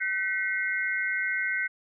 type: tone cluster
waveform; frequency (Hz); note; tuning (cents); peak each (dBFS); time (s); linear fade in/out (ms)
sine; 1521 / 1936 / 2134; F#6 / B6 / C7; +47 / -35 / +34; -29 / -32 / -30; 0-1.68; 20
effects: none